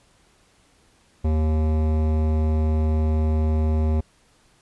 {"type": "tone with hard clipping", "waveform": "sine", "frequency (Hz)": 78, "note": "D#2", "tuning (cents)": 5, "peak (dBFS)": -20, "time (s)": [1.24, 4.01], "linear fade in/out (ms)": 10, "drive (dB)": 16, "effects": ["pink hiss -59 dBFS RMS until 4.61 s", "resampled to 24000 Hz"]}